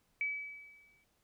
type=tone with exponential decay; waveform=sine; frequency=2290 Hz; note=D7; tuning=44 cents flat; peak=-30 dBFS; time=0.21-1.04 s; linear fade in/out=1 ms; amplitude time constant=180 ms; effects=pink hiss -75 dBFS RMS until 1.23 s